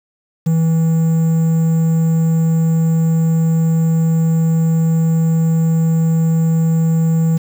triangle tone with quantisation, 162.7 Hz, E3, 22 cents flat, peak -9 dBFS, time 0.46-7.38 s, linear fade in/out 10 ms, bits 6, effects none

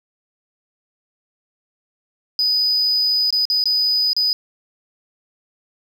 sine tone with dropouts, 4978 Hz, D#8, in tune, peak -13 dBFS, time 2.39-4.33 s, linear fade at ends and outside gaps 1 ms, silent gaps 3.305-3.326 / 3.453-3.5 / 3.64-3.656 / 4.132-4.165 s, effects tanh soft clip ceiling -13 dBFS + 8-bit

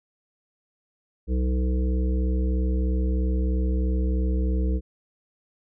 harmonic tone, 63.1 Hz, B1, 38 cents sharp, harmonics 1 / 3 / 5 / 7 / 8, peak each -21 / -31 / -33 / -36 / -41 dBFS, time 1.27-4.81 s, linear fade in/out 50 ms, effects none

